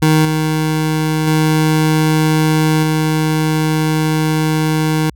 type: tone with level steps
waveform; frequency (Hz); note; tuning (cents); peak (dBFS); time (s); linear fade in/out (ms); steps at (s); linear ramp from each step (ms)
25% pulse; 156.1; D#3; +6; -5 / -10 / -7 / -9; 0.02-5.1; 5; 0.25 / 1.27 / 2.83; 2
effects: added 60 Hz sine -40 dBFS peak until 5.15 s